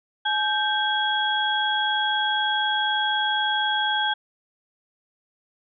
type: tone cluster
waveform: sine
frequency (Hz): 849 / 1569 / 3317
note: G#5 / G6 / G#7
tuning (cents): +38 / +1 / -3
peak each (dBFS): -25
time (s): 0.25-4.14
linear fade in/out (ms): 10
effects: none